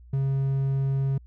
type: tone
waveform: triangle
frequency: 136 Hz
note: C#3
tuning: 33 cents flat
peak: -20 dBFS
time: 0.13-1.18 s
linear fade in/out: 5 ms
effects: added 60 Hz sine -46 dBFS peak until 1.26 s

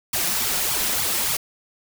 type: noise with flanger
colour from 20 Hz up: white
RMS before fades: -23 dBFS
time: 0.13-1.37 s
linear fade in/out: 5 ms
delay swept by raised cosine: 0.86 to 5.66 ms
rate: 3.4 Hz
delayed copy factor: +0.75
effects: none

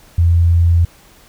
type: tone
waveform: sine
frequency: 85 Hz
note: F2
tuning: 46 cents flat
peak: -8 dBFS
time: 0.18-0.85 s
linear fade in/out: 5 ms
effects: pink hiss -46 dBFS RMS until 1.28 s

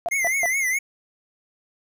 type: tone bursts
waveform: sine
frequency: 687 Hz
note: F5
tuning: 29 cents flat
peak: -21 dBFS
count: 3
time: 0.06-0.458 s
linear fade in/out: 0 ms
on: 26 ms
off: 160 ms
type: tone with vibrato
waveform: square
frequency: 2093 Hz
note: C7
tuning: in tune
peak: -21 dBFS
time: 0.11-0.79 s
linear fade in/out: 10 ms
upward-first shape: triangle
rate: 4.8 Hz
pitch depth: 120 cents each way
effects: none

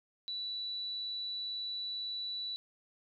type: tone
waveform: sine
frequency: 3951 Hz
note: B7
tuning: in tune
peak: -36 dBFS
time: 0.28-2.56 s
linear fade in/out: 0 ms
effects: none

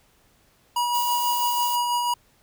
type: tone with tremolo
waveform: square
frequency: 965 Hz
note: B5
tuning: 40 cents flat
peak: -21 dBFS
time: 0.76-2.14 s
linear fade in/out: 5 ms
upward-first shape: sine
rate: 6.1 Hz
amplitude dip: 30%
type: noise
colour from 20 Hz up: violet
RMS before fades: -31 dBFS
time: 0.93-1.77 s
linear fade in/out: 20 ms
effects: pink hiss -61 dBFS RMS until 2.42 s

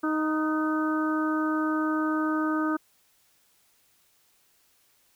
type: harmonic tone with a mistuned harmonic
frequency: 311.1 Hz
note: D#4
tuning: in tune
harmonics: 1 / 2 / 3 / 4 / 5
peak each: -25 / -36 / -37 / -31 / -35 dBFS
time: 0.03-2.77 s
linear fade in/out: 10 ms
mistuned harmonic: 5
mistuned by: -38 cents
effects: white hiss -65 dBFS RMS until 5.15 s

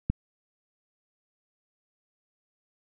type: click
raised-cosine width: 5 ms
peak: -12 dBFS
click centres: 0.1 s
effects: none

